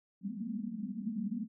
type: band-pass noise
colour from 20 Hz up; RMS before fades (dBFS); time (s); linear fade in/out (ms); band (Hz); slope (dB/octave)
white; -38; 0.21-1.48; 50; 190 to 240; 96
effects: none